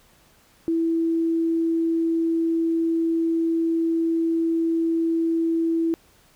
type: tone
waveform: sine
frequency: 329.6 Hz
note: E4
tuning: in tune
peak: -19 dBFS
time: 0.68-5.94 s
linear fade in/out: 0 ms
effects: pink hiss -57 dBFS RMS until 6.35 s